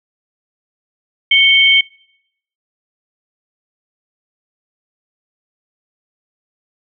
sine tone pair together, 2217 / 3135 Hz, C#7 / G7, 0 / -1 cents, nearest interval tritone, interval 599 cents, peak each -10 dBFS, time 1.31-1.81 s, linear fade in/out 5 ms, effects noise-tail reverb RT60 0.8 s tail -26 dB re dry

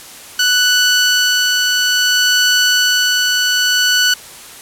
15% pulse tone with tremolo, 1485 Hz, F#6, 6 cents sharp, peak -3 dBFS, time 0.39-4.14 s, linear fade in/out 5 ms, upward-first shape sine, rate 0.59 Hz, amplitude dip 25%, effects white hiss -35 dBFS RMS until 4.61 s + low-pass 12000 Hz 12 dB/octave

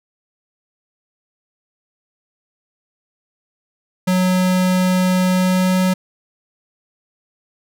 square tone with pitch glide, 183.9 to 185.18 Hz, F#3 to F#3, -10 to +2 cents, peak -14 dBFS, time 4.07-5.94 s, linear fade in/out 10 ms, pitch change +12 cents, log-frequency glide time 5.29-5.82 s, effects none

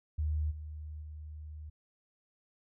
sine tone with level steps, 76.4 Hz, D#2, 31 cents flat, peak -29 / -40 / -42 dBFS, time 0.18-1.7 s, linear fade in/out 10 ms, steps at 0.5 / 1.01 s, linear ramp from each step 20 ms, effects none

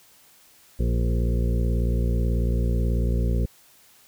harmonic tone with a mistuned harmonic, 58.27 Hz, A#1, in tune, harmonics 1 / 2 / 3 / 4 / 6 / 7 / 8 / 9, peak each -21 / -27 / -31 / -33 / -37 / -38 / -39 / -40 dBFS, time 0.79-3.46 s, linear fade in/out 10 ms, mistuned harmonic 7, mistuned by +20 cents, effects white hiss -55 dBFS RMS until 4.07 s

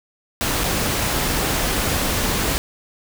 pink noise with dropouts, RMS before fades -21 dBFS, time 0.41-2.58 s, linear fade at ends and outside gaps 0 ms, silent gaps 0.636-0.64 s, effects none

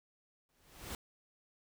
pink noise with exponential growth, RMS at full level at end -40 dBFS, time 0.49-0.95 s, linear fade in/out 1 ms, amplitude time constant 100 ms, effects none

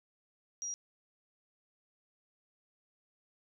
sine tone, 5730 Hz, F8, 44 cents sharp, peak -36 dBFS, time 0.62-0.74 s, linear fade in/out 0 ms, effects none

